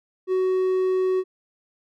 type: tone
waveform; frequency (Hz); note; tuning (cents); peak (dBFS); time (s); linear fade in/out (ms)
triangle; 373.1; F#4; +14; -17; 0.27-1.24; 50
effects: none